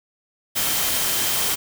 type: tone in noise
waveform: sine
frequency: 3138 Hz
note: G7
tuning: 1 cent sharp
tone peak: -33 dBFS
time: 0.55-1.56 s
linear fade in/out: 20 ms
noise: white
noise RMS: -22 dBFS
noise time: 0.55-1.56 s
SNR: -14 dB
effects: none